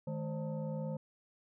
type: tone with frequency modulation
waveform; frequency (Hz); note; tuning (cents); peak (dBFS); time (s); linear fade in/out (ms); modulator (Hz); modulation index
sine; 155.56; D#3; 0; -35; 0.07-0.97; 5; 369; 1.1
effects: none